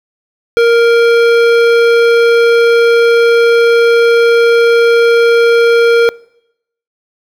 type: tone with hard clipping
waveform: triangle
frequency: 467 Hz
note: A#4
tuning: 3 cents sharp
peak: -7 dBFS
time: 0.57-6.09 s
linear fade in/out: 0 ms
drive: 18 dB
effects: noise-tail reverb RT60 0.8 s tail -24 dB re dry